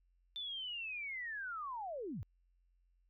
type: linear sweep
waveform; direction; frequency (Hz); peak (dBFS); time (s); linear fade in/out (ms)
sine; down; 3559 to 68.9; -40; 0.36-2.23; 0
effects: added 44 Hz sine -70 dBFS peak until 3.09 s